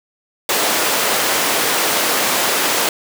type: high-pass noise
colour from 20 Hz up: pink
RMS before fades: -17 dBFS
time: 0.49-2.89 s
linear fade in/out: 2 ms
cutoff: 420 Hz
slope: 12 dB/octave
effects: none